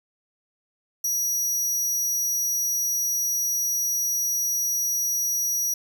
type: tone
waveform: sawtooth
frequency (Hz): 5790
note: F#8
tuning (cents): -38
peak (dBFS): -20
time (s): 1.04-5.74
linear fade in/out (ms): 5
effects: 10-bit